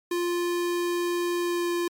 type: tone with pitch glide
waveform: square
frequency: 349.2 to 347 Hz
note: F4 to F4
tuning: 0 to -11 cents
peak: -25 dBFS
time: 0.11-1.88 s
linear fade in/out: 5 ms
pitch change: -11 cents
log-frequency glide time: 1.4-1.72 s
effects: MP3 96 kbps